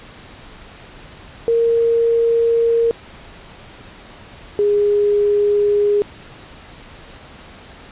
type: tone pair in turn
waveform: sine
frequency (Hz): 462.9 / 411.6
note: A#4 / G#4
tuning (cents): -12 / -16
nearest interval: major second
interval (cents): 204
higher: first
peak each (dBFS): -12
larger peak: neither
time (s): 1.48-2.91 / 4.59-6.02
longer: neither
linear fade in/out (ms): 0
effects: pink hiss -40 dBFS RMS until 7.91 s + resampled to 8000 Hz